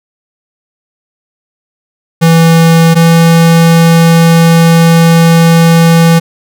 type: tone pair in turn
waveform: square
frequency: 165 / 166.15 Hz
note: E3 / E3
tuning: +2 / +14 cents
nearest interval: unison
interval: 12 cents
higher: second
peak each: -3 dBFS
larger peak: neither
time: 2.21-2.95 / 2.95-6.2 s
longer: second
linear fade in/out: 20 ms
effects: none